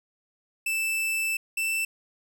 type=tone pair in turn; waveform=45% pulse; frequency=2644 / 2662 Hz; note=E7 / E7; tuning=+5 / +16 cents; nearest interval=unison; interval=11 cents; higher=second; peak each=-25 dBFS; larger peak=neither; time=0.66-1.37 / 1.57-1.85 s; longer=first; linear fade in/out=5 ms; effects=none

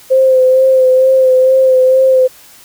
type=tone with vibrato; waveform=sine; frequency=520 Hz; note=C5; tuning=11 cents flat; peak=-5 dBFS; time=0.1-2.28 s; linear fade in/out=20 ms; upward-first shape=sine; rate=2.2 Hz; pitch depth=24 cents each way; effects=white hiss -40 dBFS RMS until 2.64 s

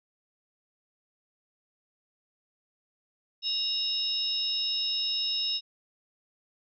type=tone cluster; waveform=sine; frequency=2820 / 3788 / 5270 Hz; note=F7 / A#7 / E8; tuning=+16 / +27 / -1 cents; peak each=-36 / -30 / -30 dBFS; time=3.42-5.61 s; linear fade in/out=50 ms; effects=none

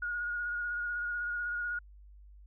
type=tone with vibrato; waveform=sine; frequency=1439 Hz; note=F#6; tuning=49 cents flat; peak=-32 dBFS; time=0.02-1.79 s; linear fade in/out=5 ms; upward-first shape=square; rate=16 Hz; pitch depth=18 cents each way; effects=added 50 Hz sine -51 dBFS peak until 2.46 s

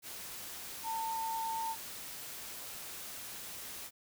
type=tone in noise; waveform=sine; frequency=901 Hz; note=A5; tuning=41 cents sharp; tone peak=-34 dBFS; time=0.83-1.76 s; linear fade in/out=50 ms; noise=white; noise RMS=-45 dBFS; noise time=0.02-3.91 s; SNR=+8 dB; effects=none

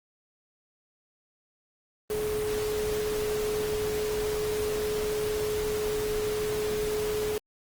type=tone in noise; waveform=sine; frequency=424.9 Hz; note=G#4; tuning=40 cents sharp; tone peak=-27 dBFS; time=2.1-7.38 s; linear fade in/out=2 ms; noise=pink; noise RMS=-36 dBFS; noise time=2.1-7.38 s; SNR=+6 dB; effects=Opus 24 kbps

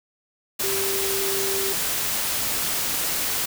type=tone in noise; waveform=sine; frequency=391.2 Hz; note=G4; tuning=4 cents flat; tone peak=-27 dBFS; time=0.63-1.73 s; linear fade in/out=10 ms; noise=white; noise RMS=-25 dBFS; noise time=0.59-3.46 s; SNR=-5 dB; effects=none

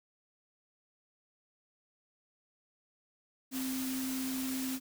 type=tone in noise; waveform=sine; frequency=261.6 Hz; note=C4; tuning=in tune; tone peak=-34 dBFS; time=3.51-4.8 s; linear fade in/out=50 ms; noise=white; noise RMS=-41 dBFS; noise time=3.51-4.8 s; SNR=+4 dB; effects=none

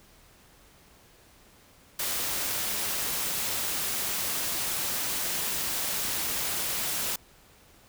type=noise with amplitude modulation; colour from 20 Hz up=white; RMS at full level=-29 dBFS; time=1.99-7.16 s; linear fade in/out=5 ms; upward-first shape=sine; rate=207 Hz; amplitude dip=25%; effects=pink hiss -57 dBFS RMS until 7.88 s

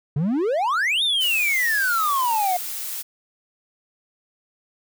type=exponential two-way sweep; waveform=triangle; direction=up then down; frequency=134.5 to 3729 to 700 Hz; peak=-17 dBFS; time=0.16-2.57 s; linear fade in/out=5 ms; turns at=1.03 s
type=noise; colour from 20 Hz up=blue; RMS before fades=-30 dBFS; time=1.2-3.03 s; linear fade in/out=20 ms
effects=none

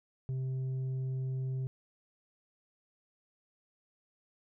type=tone with tanh clipping; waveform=sine; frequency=130.81 Hz; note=C3; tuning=in tune; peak=-33 dBFS; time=0.29-1.67 s; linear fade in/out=0 ms; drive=4 dB; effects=none

